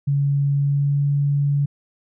sine tone with pitch glide, 141.1 to 142.57 Hz, C#3 to C#3, +31 to +49 cents, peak -16 dBFS, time 0.07-1.66 s, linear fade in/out 10 ms, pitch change +18 cents, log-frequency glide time 0.52-1.06 s, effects none

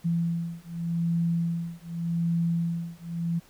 sine beating tone pair, 168.2 / 169.05 Hz, E3 / E3, +35 / +44 cents, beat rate 0.85 Hz, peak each -28 dBFS, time 0.04-3.4 s, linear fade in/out 20 ms, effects pink hiss -57 dBFS RMS until 3.49 s

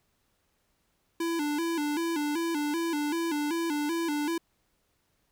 square tone with vibrato, 313.9 Hz, D#4, 15 cents sharp, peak -28 dBFS, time 1.2-4.38 s, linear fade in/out 5 ms, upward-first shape square, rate 2.6 Hz, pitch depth 110 cents each way, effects pink hiss -73 dBFS RMS until 5.31 s

